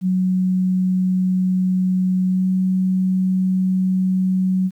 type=tone with pitch glide; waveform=sine; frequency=185 to 186.61 Hz; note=F#3 to F#3; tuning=0 to +15 cents; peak=-15 dBFS; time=0.01-4.71 s; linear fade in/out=50 ms; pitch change=+15 cents; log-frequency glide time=2.29-2.46 s; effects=9-bit